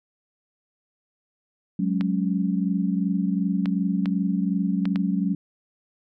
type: chord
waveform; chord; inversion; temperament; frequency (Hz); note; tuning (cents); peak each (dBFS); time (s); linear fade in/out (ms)
sine; F# suspended second; none; equal with one note detuned; 185 / 207.7 / 278; F#3 / G#3 / C#4; 0 / 0 / +5; -23 / -26 / -28; 1.79-5.35; 5
type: clicks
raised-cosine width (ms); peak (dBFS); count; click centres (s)
0.3; -17; 5; 2.01 / 3.658 / 4.058 / 4.855 / 4.959
effects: none